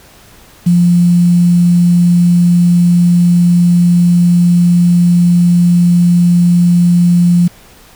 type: tone with quantisation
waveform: sine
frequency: 174.61 Hz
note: F3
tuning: in tune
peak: -5 dBFS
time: 0.66-7.48 s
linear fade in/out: 10 ms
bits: 5
effects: pink hiss -41 dBFS RMS until 7.95 s